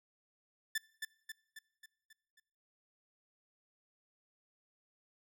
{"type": "tone with echo", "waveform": "sawtooth", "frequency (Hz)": 1760, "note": "A6", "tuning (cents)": 0, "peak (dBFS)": -29, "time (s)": [0.75, 0.78], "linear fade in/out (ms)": 5, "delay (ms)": 270, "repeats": 6, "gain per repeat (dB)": -5, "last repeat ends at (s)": 2.4, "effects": ["noise-tail reverb RT60 0.8 s tail -23 dB re dry"]}